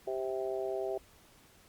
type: harmonic tone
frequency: 130.81 Hz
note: C3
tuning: in tune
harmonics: 3 / 4 / 5 / 6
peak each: -35 / -41 / -37 / -45 dBFS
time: 0.07-0.98 s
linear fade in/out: 5 ms
effects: pink hiss -61 dBFS RMS until 1.68 s + Opus 48 kbps